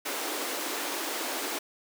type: high-pass noise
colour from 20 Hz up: pink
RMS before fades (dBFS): -33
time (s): 0.05-1.59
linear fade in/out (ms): 10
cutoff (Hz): 270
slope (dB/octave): 48
effects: none